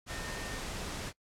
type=tone in noise; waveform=sine; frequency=1824 Hz; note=A#6; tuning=38 cents flat; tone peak=-45 dBFS; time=0.08-0.61 s; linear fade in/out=50 ms; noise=pink; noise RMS=-39 dBFS; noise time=0.06-1.13 s; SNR=-9 dB; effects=noise-tail reverb RT60 0.1 s tail -23 dB re dry + low-pass 9000 Hz 12 dB/octave